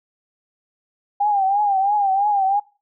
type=tone with vibrato; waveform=sine; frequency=800 Hz; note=G5; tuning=35 cents sharp; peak=-15 dBFS; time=1.2-2.6 s; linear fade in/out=10 ms; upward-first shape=triangle; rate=3 Hz; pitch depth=100 cents each way; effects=noise-tail reverb RT60 0.3 s tail -21 dB re dry